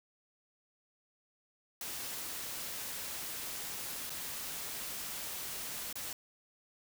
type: noise with dropouts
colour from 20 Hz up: white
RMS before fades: -41 dBFS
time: 1.81-6.13 s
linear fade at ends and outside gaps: 2 ms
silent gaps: 4.096-4.102 / 5.928-5.955 s
effects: none